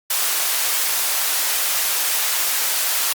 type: high-pass noise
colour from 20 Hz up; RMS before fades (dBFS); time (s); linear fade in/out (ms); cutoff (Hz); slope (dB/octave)
white; -20; 0.1-3.13; 5; 650; 12
effects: Opus 48 kbps